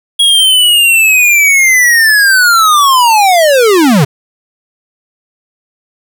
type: linear sweep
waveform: square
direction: down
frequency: 3322 to 125.1 Hz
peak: -5 dBFS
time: 0.19-4.05 s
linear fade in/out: 10 ms
effects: 7-bit